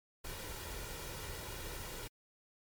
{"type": "noise with comb filter", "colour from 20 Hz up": "pink", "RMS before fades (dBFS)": -44, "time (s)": [0.24, 2.08], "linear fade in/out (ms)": 10, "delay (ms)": 2.1, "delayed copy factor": 0.5, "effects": ["MP3 96 kbps"]}